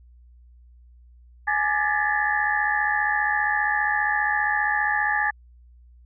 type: tone cluster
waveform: sine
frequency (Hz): 838 / 1186 / 1709 / 1784 / 1974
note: G#5 / D6 / G#6 / A6 / B6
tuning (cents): +15 / +17 / +49 / +23 / -1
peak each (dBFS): -25 / -32 / -24 / -26 / -33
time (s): 1.47-5.31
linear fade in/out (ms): 10
effects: added 60 Hz sine -48 dBFS peak until 6.05 s